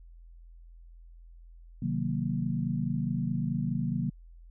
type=chord; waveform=sine; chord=C half-diminished seventh; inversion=none; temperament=equal; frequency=130.81 / 155.56 / 185 / 233.1 Hz; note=C3 / Eb3 / Gb3 / Bb3; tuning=0 / 0 / 0 / 0 cents; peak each=-33 dBFS; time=1.82-4.1 s; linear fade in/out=5 ms; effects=added 42 Hz sine -48 dBFS peak until 4.5 s